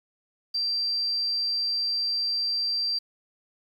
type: tone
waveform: sine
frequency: 4705 Hz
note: D8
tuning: 2 cents sharp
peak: -24 dBFS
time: 0.54-2.99 s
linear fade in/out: 10 ms
effects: 9-bit